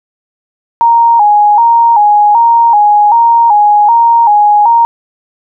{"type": "tone with vibrato", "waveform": "sine", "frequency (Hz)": 880, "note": "A5", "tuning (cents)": 0, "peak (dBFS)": -3, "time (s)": [0.81, 4.85], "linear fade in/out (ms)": 0, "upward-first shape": "square", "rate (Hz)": 1.3, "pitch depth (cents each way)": 98, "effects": []}